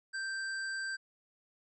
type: tone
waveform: square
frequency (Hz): 1568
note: G6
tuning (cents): 0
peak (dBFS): -36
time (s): 0.13-0.97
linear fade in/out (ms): 20
effects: resampled to 22050 Hz